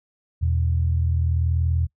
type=tone pair together; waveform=sine; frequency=82.41 / 123.01 Hz; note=E2 / B2; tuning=0 / -6 cents; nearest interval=perfect fifth; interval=694 cents; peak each=-19 / -26 dBFS; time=0.41-1.87 s; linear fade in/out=20 ms; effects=noise-tail reverb RT60 0.1 s tail -23 dB re dry